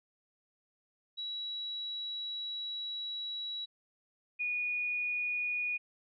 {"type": "tone pair in turn", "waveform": "sine", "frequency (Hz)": [3900, 2457], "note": ["B7", "D#7"], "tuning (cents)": [-23, -22], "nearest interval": "minor sixth", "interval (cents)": 799, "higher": "first", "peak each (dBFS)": [-36, -31], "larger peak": "second", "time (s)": [[1.17, 3.66], [4.39, 5.78]], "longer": "first", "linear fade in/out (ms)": 20, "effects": []}